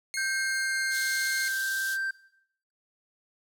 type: tone with pitch glide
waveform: 15% pulse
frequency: 2153 to 2125 Hz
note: C7 to C7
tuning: +49 to +26 cents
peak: -25 dBFS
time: 0.14-1.48 s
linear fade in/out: 0 ms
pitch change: -23 cents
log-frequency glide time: 0.34-0.74 s
type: tone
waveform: triangle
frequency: 1568 Hz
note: G6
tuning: in tune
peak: -26 dBFS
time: 0.17-2.11 s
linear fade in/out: 5 ms
type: band-pass noise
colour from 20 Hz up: pink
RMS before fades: -38 dBFS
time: 0.9-1.98 s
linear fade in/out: 50 ms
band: 3400 to 16000 Hz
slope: 48 dB/octave
effects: noise-tail reverb RT60 0.7 s tail -18 dB re dry